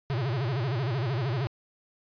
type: tone with vibrato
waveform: square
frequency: 126.4 Hz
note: B2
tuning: 41 cents sharp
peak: -27 dBFS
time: 0.1-1.47 s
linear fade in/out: 0 ms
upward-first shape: sine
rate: 13 Hz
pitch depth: 230 cents each way
effects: resampled to 11025 Hz